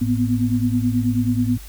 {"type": "tone cluster", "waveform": "sine", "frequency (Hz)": [108.1, 242.4, 251.7], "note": ["A2", "B3", "B3"], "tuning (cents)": [-30, -32, 33], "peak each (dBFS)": -21, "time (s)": [0.01, 1.58], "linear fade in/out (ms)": 10, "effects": ["added 50 Hz sine -36 dBFS peak until 1.68 s", "white hiss -44 dBFS RMS until 1.68 s"]}